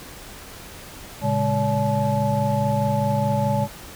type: tone cluster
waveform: sine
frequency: 114 / 138.8 / 205.2 / 570 / 862 Hz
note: A#2 / C#3 / G#3 / C#5 / A5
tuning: -38 / +3 / -21 / +48 / -36 cents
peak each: -25 dBFS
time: 1.21-3.68 s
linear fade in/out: 50 ms
effects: pink hiss -40 dBFS RMS until 3.95 s